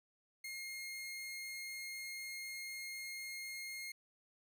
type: tone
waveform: sawtooth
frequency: 2138 Hz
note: C7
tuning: 37 cents sharp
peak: -40 dBFS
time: 0.44-3.92 s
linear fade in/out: 5 ms
effects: none